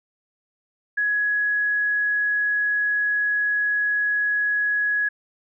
sine tone, 1676 Hz, G#6, 15 cents sharp, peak -19 dBFS, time 0.97-5.09 s, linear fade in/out 10 ms, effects none

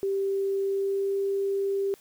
sine tone with pitch glide, 392 to 394.5 Hz, G4 to G4, 0 to +11 cents, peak -24 dBFS, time 0.03-1.94 s, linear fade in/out 0 ms, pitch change +11 cents, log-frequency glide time 0.62-1.17 s, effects white hiss -57 dBFS RMS until 2 s

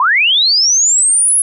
sine linear sweep, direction up, 949 to 10820 Hz, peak -8 dBFS, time 0-1.42 s, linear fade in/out 2 ms, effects none

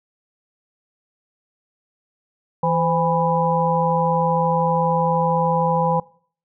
harmonic tone with a mistuned harmonic, 164.81 Hz, E3, in tune, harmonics 1 / 3 / 5 / 6, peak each -22 / -22 / -22 / -22 dBFS, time 2.63-6 s, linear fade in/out 5 ms, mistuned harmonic 3, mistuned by +63 cents, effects noise-tail reverb RT60 0.5 s tail -22 dB re dry

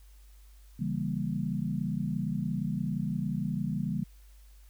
sine chord, C# diminished seventh, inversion none, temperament equal, 138.59 / 164.81 / 196 / 233.1 Hz, C#3 / E3 / G3 / Bb3, 0 / 0 / 0 / 0 cents, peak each -35 / -34 / -33 / -36 dBFS, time 0.79-4.04 s, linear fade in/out 10 ms, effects added 50 Hz sine -51 dBFS peak until 4.69 s + white hiss -65 dBFS RMS until 4.69 s

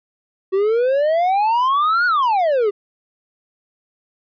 triangle exponential two-way sweep, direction up then down, 374.8 to 1480 to 391.7 Hz, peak -12 dBFS, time 0.52-2.71 s, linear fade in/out 20 ms, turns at 2.06 s, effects resampled to 11025 Hz

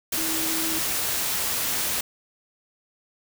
sine tone in noise, 321.4 Hz, E4, 44 cents flat, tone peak -31 dBFS, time 0.17-0.79 s, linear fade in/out 5 ms, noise white, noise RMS -26 dBFS, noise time 0.12-2.01 s, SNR -8 dB, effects none

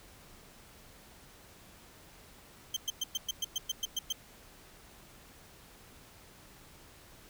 30% pulse tone bursts, 3136 Hz, G7, in tune, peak -27 dBFS, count 11, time 2.74-4.126 s, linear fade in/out 5 ms, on 26 ms, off 110 ms, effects pink hiss -56 dBFS RMS until 7.29 s

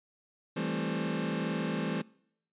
sawtooth chord, A minor seventh, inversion second, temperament just, 165 / 198 / 220 / 264 Hz, E3 / G3 / A3 / C4, +2 / +18 / 0 / +16 cents, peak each -31 / -32 / -32 / -33 dBFS, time 0.56-2.02 s, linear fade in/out 10 ms, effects noise-tail reverb RT60 0.7 s tail -24 dB re dry + resampled to 8000 Hz

